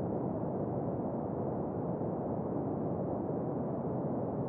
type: band-pass noise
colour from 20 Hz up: pink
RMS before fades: -35 dBFS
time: 0-4.48 s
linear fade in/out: 0 ms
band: 120 to 730 Hz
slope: 24 dB/octave
effects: none